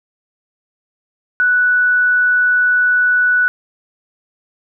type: tone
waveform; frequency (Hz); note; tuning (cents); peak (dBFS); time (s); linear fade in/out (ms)
sine; 1480; F#6; 0; -10; 1.4-3.48; 0
effects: none